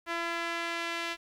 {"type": "tone with band-pass filter sweep", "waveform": "sawtooth", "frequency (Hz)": 337.6, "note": "E4", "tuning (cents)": 41, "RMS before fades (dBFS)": -34, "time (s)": [0.06, 1.17], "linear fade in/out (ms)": 50, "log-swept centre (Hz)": [1700, 2600], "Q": 1.1, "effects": ["10-bit"]}